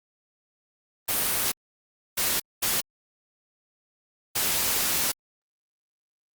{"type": "noise bursts at uneven times", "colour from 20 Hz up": "white", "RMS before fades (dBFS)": -25, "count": 4, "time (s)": [[1.08, 1.52], [2.17, 2.4], [2.62, 2.81], [4.35, 5.12]], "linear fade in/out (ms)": 10, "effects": ["Opus 32 kbps"]}